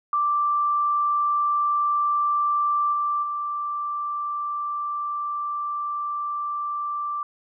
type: tone with level steps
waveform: sine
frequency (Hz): 1174.7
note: D6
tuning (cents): 0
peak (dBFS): -19 / -21 / -25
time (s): 0.13-7.23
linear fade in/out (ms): 2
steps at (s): 2.92 / 3.22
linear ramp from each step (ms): 20
effects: none